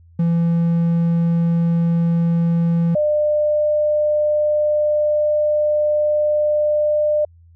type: tone pair in turn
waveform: triangle / sine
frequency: 168.4 / 600.1 Hz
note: E3 / D5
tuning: +37 / +37 cents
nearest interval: octave + minor seventh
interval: 2200 cents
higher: second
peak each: -12 / -14 dBFS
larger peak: first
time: 0.19-2.95 / 2.95-7.25 s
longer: second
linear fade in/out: 5 ms
effects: added 84 Hz sine -45 dBFS peak until 7.55 s